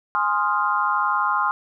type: chord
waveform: sine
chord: F minor seventh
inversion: first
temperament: equal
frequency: 830.6 / 1046.5 / 1244.5 / 1396.9 Hz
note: Ab5 / C6 / Eb6 / F6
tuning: 0 / 0 / 0 / 0 cents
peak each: -26 / -22 / -24 / -25 dBFS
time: 0.15-1.51 s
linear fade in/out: 0 ms
effects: none